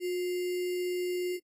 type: tone with sample-and-hold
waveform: sine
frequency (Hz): 360.1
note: F#4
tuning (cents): -47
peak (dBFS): -29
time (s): 0-1.4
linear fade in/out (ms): 50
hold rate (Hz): 2450
effects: AAC 48 kbps